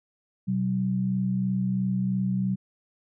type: tone pair together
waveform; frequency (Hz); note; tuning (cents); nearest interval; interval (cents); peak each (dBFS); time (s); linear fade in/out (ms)
sine; 126.4 / 189.39; B2 / F#3; +41 / +41; perfect fifth; 700; -29 / -24; 0.47-2.56; 20
effects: none